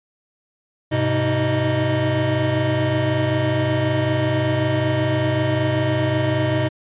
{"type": "tone cluster", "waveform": "square", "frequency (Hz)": [102.7, 128, 315.9, 616], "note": ["G#2", "C3", "D#4", "D#5"], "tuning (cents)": [-19, -38, 26, -17], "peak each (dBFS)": [-26, -22, -25, -24], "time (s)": [0.91, 6.69], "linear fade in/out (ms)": 20, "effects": ["resampled to 8000 Hz"]}